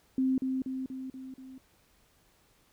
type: tone with echo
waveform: sine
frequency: 261.6 Hz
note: C4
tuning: in tune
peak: -24 dBFS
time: 0.18-0.38 s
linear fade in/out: 2 ms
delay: 240 ms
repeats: 5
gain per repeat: -4 dB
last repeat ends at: 1.58 s
effects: pink hiss -66 dBFS RMS until 2.72 s